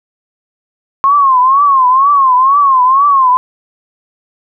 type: tone with vibrato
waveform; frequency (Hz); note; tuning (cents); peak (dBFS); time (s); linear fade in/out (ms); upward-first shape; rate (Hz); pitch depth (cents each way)
sine; 1075; C6; +47; -5; 1.04-3.37; 0; triangle; 2.1; 150
effects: none